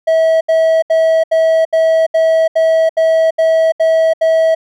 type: tone bursts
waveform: triangle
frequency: 647 Hz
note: E5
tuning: 32 cents flat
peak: -6 dBFS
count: 11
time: 0.07-4.55 s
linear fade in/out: 10 ms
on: 340 ms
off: 74 ms
effects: none